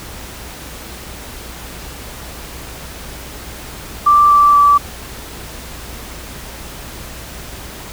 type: tone with pitch steps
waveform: sine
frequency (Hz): 1174.7 / 1165.9 / 1157.2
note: D6 / D6 / D6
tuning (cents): 0 / -13 / -26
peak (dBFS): -6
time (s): 4.06-4.78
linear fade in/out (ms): 10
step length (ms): 240
effects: added 60 Hz sine -36 dBFS peak until 7.92 s + pink hiss -32 dBFS RMS until 7.92 s